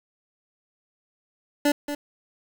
25% pulse tone with echo, 290.7 Hz, D4, 18 cents flat, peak -14 dBFS, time 1.65-1.72 s, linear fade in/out 5 ms, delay 230 ms, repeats 1, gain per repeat -10 dB, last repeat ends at 1.95 s, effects 7-bit

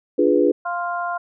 sine chord, D diminished seventh, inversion none, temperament equal, 293.7 / 349.2 / 415.3 / 493.9 Hz, D4 / F4 / Ab4 / Cb5, 0 / 0 / 0 / 0 cents, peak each -19 dBFS, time 0.18-0.52 s, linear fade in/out 10 ms
harmonic tone, 349.2 Hz, F4, in tune, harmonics 2 / 3 / 4, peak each -25 / -27 / -28 dBFS, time 0.65-1.18 s, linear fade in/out 10 ms
effects none

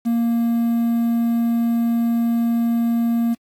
triangle tone with quantisation, 233.1 Hz, A#3, in tune, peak -14 dBFS, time 0.05-3.35 s, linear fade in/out 20 ms, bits 7, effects AAC 64 kbps

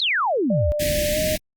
sine exponential sweep, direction down, 4344 to 60.3 Hz, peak -18 dBFS, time 0-0.72 s, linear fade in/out 0 ms
sine tone with pitch glide, 595 to 619.2 Hz, D5 to D#5, +22 to -9 cents, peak -21 dBFS, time 0.5-1.36 s, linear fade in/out 5 ms, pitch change +69 cents, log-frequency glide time 1.11-1.19 s
pink band-stop noise, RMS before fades -25 dBFS, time 0.79-1.38 s, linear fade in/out 20 ms, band 350 to 1700 Hz, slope 96 dB/octave
effects Opus 32 kbps

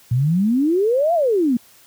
sine exponential two-way sweep, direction up then down, 114.8 to 710 to 226.8 Hz, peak -14 dBFS, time 0.11-1.57 s, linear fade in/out 5 ms, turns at 1.14 s, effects white hiss -50 dBFS RMS until 1.86 s + high-pass 60 Hz 12 dB/octave

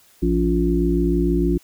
harmonic tone with a mistuned harmonic, 58.27 Hz, A#1, in tune, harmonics 1 / 3 / 5 / 6, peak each -21 / -22 / -22 / -21 dBFS, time 0.22-1.58 s, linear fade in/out 10 ms, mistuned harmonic 5, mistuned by -50 cents, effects white hiss -54 dBFS RMS until 1.63 s

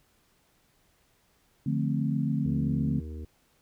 sine chord, D minor seventh, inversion none, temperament equal, 146.83 / 174.61 / 220 / 261.6 Hz, D3 / F3 / A3 / C4, 0 / 0 / 0 / 0 cents, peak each -28 / -34 / -30 / -32 dBFS, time 1.66-3 s, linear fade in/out 5 ms
harmonic tone, 77.78 Hz, D#2, in tune, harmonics 1 / 3 / 4 / 5 / 6, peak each -36 / -46 / -48 / -50 / -52 dBFS, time 2.45-3.25 s, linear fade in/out 5 ms
effects pink hiss -67 dBFS RMS until 3.61 s

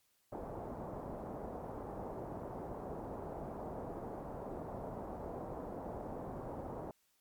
white low-pass noise, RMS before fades -44 dBFS, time 0.32-6.91 s, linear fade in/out 2 ms, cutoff 800 Hz, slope 24 dB/octave, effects white hiss -75 dBFS RMS until 7.2 s + MP3 96 kbps

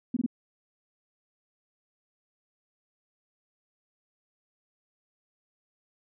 sine tone bursts, 242.7 Hz, B3, 30 cents flat, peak -23 dBFS, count 3, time 0.14-0.263 s, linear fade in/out 5 ms, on 27 ms, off 21 ms, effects none

